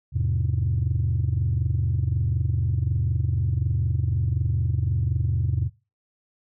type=chord; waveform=sine; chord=E augmented; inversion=none; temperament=equal with one note detuned; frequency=82.41 / 103.83 / 127.83 Hz; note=E2 / G#2 / B#2; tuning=0 / 0 / -40 cents; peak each=-24 dBFS; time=0.12-5.7 s; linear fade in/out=50 ms; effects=noise-tail reverb RT60 0.3 s tail -24 dB re dry + tanh soft clip ceiling -15 dBFS